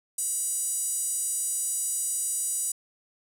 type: tone with high-pass filter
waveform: 5% pulse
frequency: 973 Hz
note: B5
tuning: 26 cents flat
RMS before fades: -29 dBFS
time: 0.18-2.72 s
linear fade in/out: 5 ms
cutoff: 8400 Hz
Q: 4.4
effects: none